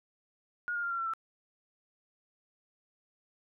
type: tone with pitch steps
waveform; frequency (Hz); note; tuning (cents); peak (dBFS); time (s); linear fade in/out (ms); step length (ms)
sine; 1436 / 1414.6 / 1393.5 / 1372.7 / 1352.3 / 1332.1; F6 / F6 / F6 / F6 / E6 / E6; +48 / +22 / -4 / -30 / +44 / +18; -31; 0.68-1.136; 0; 76
effects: none